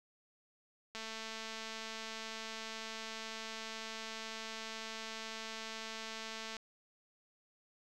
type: click train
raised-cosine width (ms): 0.2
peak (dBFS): -27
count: 1248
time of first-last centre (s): 0.95-6.567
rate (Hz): 222
effects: none